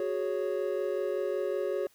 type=chord; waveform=triangle; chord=F# suspended second; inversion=none; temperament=equal; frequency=370 / 415.3 / 554.4 Hz; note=F#4 / G#4 / C#5; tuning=0 / 0 / 0 cents; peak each=-31 dBFS; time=0-1.87 s; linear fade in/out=2 ms; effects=white hiss -64 dBFS RMS until 1.94 s